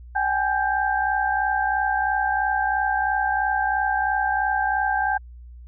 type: tone cluster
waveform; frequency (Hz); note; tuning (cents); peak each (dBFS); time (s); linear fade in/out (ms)
sine; 773 / 836 / 1577; G5 / G#5 / G6; -24 / +11 / +10; -24; 0.15-5.18; 10
effects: added 60 Hz sine -39 dBFS peak until 5.67 s